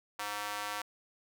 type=tone with high-pass filter; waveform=square; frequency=103.83 Hz; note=G#2; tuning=in tune; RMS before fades=-38 dBFS; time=0.19-0.82 s; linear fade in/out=5 ms; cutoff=1000 Hz; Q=1.3; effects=none